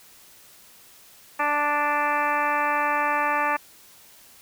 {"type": "harmonic tone", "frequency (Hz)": 293.7, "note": "D4", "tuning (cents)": 0, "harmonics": [1, 2, 3, 4, 5, 6, 7, 8, 9], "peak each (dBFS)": [-36, -31, -25, -26, -33, -28, -36, -33, -36], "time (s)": [1.39, 3.57], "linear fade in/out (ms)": 10, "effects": ["white hiss -51 dBFS RMS until 4.41 s"]}